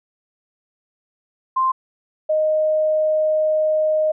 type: tone pair in turn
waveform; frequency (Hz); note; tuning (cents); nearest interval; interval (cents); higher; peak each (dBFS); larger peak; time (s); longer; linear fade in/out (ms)
sine; 1046.5 / 620.3; C6 / D#5; 0 / -5; major sixth; 905; first; -15; neither; 1.56-1.72 / 2.29-4.12; second; 10
effects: none